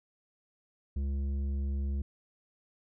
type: tone with tanh clipping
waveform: sine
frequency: 69.3 Hz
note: C#2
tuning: in tune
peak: -31 dBFS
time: 0.96-2.02 s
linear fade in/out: 5 ms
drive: 9 dB
effects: none